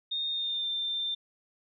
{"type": "tone with pitch glide", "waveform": "sine", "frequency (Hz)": [3675, 3583], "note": ["A#7", "A7"], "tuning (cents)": [-25, 31], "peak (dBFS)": -29, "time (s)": [0.11, 1.15], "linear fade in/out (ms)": 10, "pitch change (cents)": -44, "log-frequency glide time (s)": [0.31, 0.67], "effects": []}